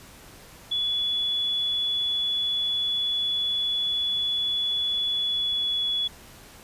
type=tone with pitch glide; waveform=sine; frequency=3416 to 3394 Hz; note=G#7 to G#7; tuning=+48 to +37 cents; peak=-23 dBFS; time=0.71-6.08 s; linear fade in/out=10 ms; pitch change=-11 cents; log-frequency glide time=5.09-5.83 s; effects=pink hiss -48 dBFS RMS until 6.63 s + resampled to 32000 Hz